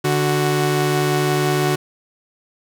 sawtooth tone pair together, 146.83 / 370 Hz, D3 / F#4, 0 / 0 cents, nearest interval octave + major third, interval 1600 cents, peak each -15 dBFS, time 0.04-1.76 s, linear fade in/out 10 ms, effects none

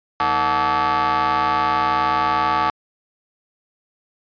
30% pulse ring-modulated tone, 138.59 Hz, C#3, in tune, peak -11 dBFS, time 0.2-2.7 s, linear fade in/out 2 ms, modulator 1010 Hz, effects resampled to 11025 Hz

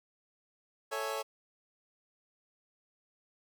25% pulse chord, A major seventh, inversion none, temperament equal, 440 / 554.4 / 659.3 / 830.6 Hz, A4 / C#5 / E5 / G#5, 0 / 0 / 0 / 0 cents, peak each -35 / -34 / -39 / -39 dBFS, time 0.91-1.23 s, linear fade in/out 20 ms, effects none

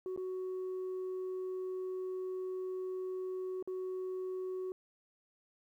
sine tone with dropouts, 371.8 Hz, F#4, 8 cents sharp, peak -34 dBFS, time 0.06-4.72 s, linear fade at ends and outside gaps 1 ms, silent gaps 0.163-0.175 / 3.626-3.675 s, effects tanh soft clip ceiling -35 dBFS + 12-bit

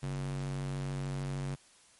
square tone with high-pass filter, 46.77 Hz, F#1, 19 cents sharp, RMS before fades -36 dBFS, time 0.02-1.56 s, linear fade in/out 20 ms, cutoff 110 Hz, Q 4.1, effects white hiss -61 dBFS RMS until 1.99 s + MP3 48 kbps

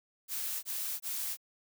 blue noise bursts, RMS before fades -36 dBFS, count 3, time 0.28-1.372 s, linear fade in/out 50 ms, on 350 ms, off 21 ms, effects none

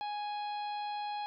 harmonic tone, 830.6 Hz, G#5, in tune, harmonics 1 / 2 / 3 / 4 / 5 / 6, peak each -35 / -53 / -50 / -51 / -50 / -63 dBFS, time 0.01-1.26 s, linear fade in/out 0 ms, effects none

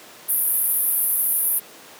pink band-pass noise, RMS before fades -21 dBFS, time 0.28-1.6 s, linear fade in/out 20 ms, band 10000 to 15000 Hz, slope 96 dB/octave, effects pink hiss -43 dBFS RMS until 1.99 s + high-pass 300 Hz 12 dB/octave

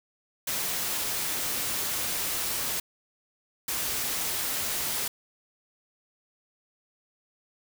white noise bursts at uneven times, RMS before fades -30 dBFS, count 2, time 0.47-2.8 / 3.68-5.08 s, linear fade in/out 5 ms, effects none

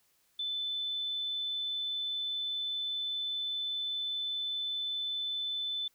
sine tone, 3515 Hz, A7, 2 cents flat, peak -32 dBFS, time 0.39-5.88 s, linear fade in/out 5 ms, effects white hiss -71 dBFS RMS until 5.94 s

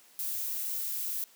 violet noise, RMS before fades -34 dBFS, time 0.19-1.24 s, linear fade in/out 0 ms, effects white hiss -59 dBFS RMS until 1.35 s + high-pass 200 Hz 12 dB/octave

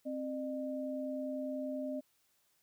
sine tone pair together, 263.8 / 606 Hz, C4 / D#5, +14 / -46 cents, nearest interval octave + major second, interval 1440 cents, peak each -38 / -39 dBFS, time 0.05-2.01 s, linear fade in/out 20 ms, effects white hiss -74 dBFS RMS until 2.62 s

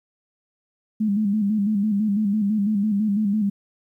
sine tone with vibrato, 207.7 Hz, G#3, in tune, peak -18 dBFS, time 1-3.5 s, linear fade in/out 10 ms, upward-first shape square, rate 6 Hz, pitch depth 67 cents each way, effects 10-bit

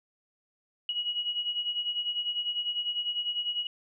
sine beating tone pair, 2900 / 2910 Hz, F#7 / F#7, -35 / -29 cents, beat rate 10 Hz, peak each -35 / -30 dBFS, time 0.89-3.67 s, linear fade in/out 2 ms, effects none

